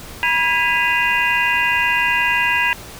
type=tone cluster; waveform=sine; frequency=968 / 1639 / 1992 / 2488 / 2774 Hz; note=B5 / G#6 / B6 / D#7 / F7; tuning=-35 / -23 / +14 / -1 / -12 cents; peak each=-21 dBFS; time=0.23-2.73 s; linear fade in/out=0 ms; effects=pink hiss -36 dBFS RMS until 2.99 s